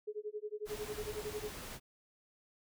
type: tone with tremolo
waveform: sine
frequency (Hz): 422.3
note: G#4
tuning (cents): +29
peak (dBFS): -36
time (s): 0.07-1.52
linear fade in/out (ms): 10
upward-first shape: sine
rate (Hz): 11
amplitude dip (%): 100
type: noise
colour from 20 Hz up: pink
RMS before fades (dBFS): -46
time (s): 0.65-1.8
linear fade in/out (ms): 50
effects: none